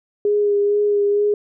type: tone with vibrato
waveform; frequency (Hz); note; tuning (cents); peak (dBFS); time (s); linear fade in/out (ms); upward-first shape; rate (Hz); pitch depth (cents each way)
sine; 410.5; G#4; -20; -14; 0.25-1.34; 2; sine; 2.2; 19
effects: none